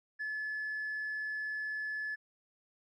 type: tone with tanh clipping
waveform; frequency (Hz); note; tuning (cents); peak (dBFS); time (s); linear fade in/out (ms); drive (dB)
triangle; 1722; A6; -38; -35; 0.19-2.16; 20; 5
effects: none